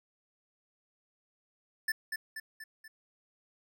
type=tone with echo; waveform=square; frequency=1760 Hz; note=A6; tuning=in tune; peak=-29 dBFS; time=1.88-1.92 s; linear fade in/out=5 ms; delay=240 ms; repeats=4; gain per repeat=-5 dB; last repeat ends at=2.88 s; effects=none